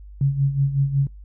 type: tone with tremolo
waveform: sine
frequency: 138.59 Hz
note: C#3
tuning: in tune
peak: -14 dBFS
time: 0.21-1.07 s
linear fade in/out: 2 ms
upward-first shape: sine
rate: 5.4 Hz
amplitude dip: 70%
effects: noise-tail reverb RT60 0.2 s tail -26 dB re dry + added 50 Hz sine -38 dBFS peak until 1.24 s